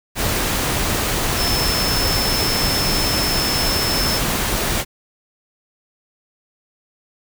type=tone in noise; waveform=sine; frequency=5274 Hz; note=E8; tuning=in tune; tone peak=-21 dBFS; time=1.36-4.21 s; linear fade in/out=50 ms; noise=pink; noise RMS=-20 dBFS; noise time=0.15-4.85 s; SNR=-4 dB; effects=none